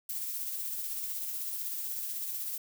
violet noise with tremolo, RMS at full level -35 dBFS, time 0.09-2.58 s, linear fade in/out 5 ms, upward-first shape sine, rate 16 Hz, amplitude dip 30%, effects none

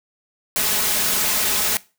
white noise with comb filter, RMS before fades -20 dBFS, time 0.56-1.77 s, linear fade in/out 0 ms, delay 4.7 ms, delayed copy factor +0.55, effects noise-tail reverb RT60 0.3 s tail -20 dB re dry

